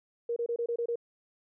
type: tone bursts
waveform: sine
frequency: 470.6 Hz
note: A#4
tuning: 16 cents sharp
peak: -28 dBFS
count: 7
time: 0.29-0.957 s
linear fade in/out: 5 ms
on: 73 ms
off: 26 ms
effects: none